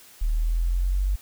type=linear sweep; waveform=sine; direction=up; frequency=37.44 to 49 Hz; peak=-20 dBFS; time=0.21-1.16 s; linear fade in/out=10 ms; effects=white hiss -50 dBFS RMS until 1.21 s